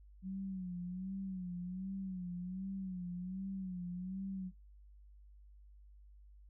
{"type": "tone with vibrato", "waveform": "sine", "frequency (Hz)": 185, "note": "F#3", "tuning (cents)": 0, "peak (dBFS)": -39, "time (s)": [0.22, 4.52], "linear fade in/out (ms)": 50, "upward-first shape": "sine", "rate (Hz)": 1.3, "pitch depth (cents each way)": 82, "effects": ["noise-tail reverb RT60 0.2 s tail -25 dB re dry", "added 50 Hz sine -56 dBFS peak until 6.49 s"]}